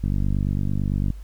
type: click train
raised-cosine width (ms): 5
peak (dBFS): -12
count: 53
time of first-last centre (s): 0.04-1.103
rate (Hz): 48.9
effects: added 50 Hz sine -34 dBFS peak until 1.23 s + pink hiss -57 dBFS RMS until 1.23 s